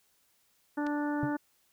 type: harmonic tone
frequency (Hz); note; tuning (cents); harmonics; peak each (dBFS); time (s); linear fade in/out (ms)
293.7; D4; 0; 1 / 2 / 3 / 4 / 5 / 6; -30 / -40 / -38 / -46 / -41 / -47; 0.77-1.37; 10
type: clicks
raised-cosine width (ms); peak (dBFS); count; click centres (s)
0.2; -30; 2; 0.866 / 0.869
type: tone with exponential decay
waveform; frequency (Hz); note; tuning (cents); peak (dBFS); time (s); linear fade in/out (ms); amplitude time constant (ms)
triangle; 137.7; C#3; -11; -25; 1.23-1.34; 2; 23
effects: white hiss -70 dBFS RMS until 1.72 s